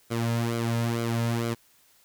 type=tone with flanger; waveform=sawtooth; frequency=116.54 Hz; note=A#2; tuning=in tune; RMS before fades=-27 dBFS; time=0.1-1.55 s; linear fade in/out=20 ms; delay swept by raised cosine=1.1 to 2.7 ms; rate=2.2 Hz; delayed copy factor=-0.7; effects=white hiss -61 dBFS RMS until 2.04 s